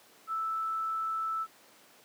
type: tone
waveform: sine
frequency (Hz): 1317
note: E6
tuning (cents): -2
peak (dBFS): -30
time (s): 0.27-1.47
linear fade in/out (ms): 50
effects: pink hiss -58 dBFS RMS until 2.04 s + high-pass 300 Hz 12 dB/octave